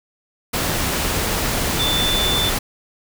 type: tone in noise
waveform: sine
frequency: 3520 Hz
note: A7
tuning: in tune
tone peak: -19 dBFS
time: 1.79-2.5 s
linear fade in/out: 10 ms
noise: pink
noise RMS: -21 dBFS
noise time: 0.53-2.59 s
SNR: -1 dB
effects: none